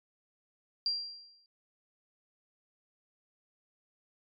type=tone with exponential decay; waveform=sine; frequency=4748 Hz; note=D8; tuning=18 cents sharp; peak=-26 dBFS; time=0.86-1.46 s; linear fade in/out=1 ms; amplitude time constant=130 ms; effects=MP3 96 kbps